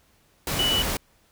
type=tone in noise; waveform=sine; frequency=2960 Hz; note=F#7; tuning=in tune; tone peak=-21 dBFS; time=0.59-0.82 s; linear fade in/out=2 ms; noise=pink; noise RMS=-27 dBFS; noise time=0.47-0.97 s; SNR=+3 dB; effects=pink hiss -62 dBFS RMS until 1.31 s